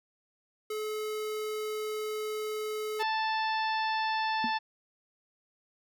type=tone; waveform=square; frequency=429.1 Hz; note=A4; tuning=43 cents flat; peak=-33 dBFS; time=0.7-3.03 s; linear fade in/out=5 ms
type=harmonic tone; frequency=880 Hz; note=A5; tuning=in tune; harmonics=1 / 2 / 3 / 4 / 5 / 6; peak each=-29 / -35 / -39 / -41 / -43 / -45 dBFS; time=2.99-4.59 s; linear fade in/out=20 ms
type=tone with exponential decay; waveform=sine; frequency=233.1 Hz; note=A#3; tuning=in tune; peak=-28 dBFS; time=4.44-4.54 s; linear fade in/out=2 ms; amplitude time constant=20 ms
effects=none